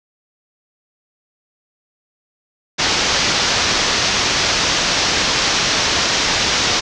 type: low-pass noise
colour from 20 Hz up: white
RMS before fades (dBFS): -17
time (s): 2.78-6.81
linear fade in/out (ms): 20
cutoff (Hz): 6200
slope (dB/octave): 48
effects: none